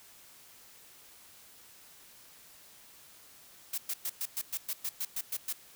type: noise bursts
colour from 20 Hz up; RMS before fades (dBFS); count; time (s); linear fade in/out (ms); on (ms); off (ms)
blue; -34; 12; 3.73-5.528; 5; 49; 110
effects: white hiss -56 dBFS RMS until 5.75 s